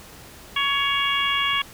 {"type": "harmonic tone with a mistuned harmonic", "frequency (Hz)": 560, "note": "C#5", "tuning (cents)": 18, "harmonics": [2, 3, 4, 5, 6], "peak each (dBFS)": [-25, -29, -26, -26, -26], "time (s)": [0.56, 1.62], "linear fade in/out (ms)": 5, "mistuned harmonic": 6, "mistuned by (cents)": -19, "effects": ["pink hiss -44 dBFS RMS until 1.73 s"]}